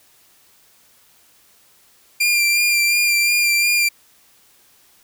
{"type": "tone with vibrato", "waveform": "sawtooth", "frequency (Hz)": 2386, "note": "D7", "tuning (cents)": 27, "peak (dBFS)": -11, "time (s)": [2.2, 3.89], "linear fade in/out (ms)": 10, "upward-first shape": "sine", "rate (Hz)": 2.8, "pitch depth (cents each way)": 22, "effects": ["white hiss -54 dBFS RMS until 5.03 s"]}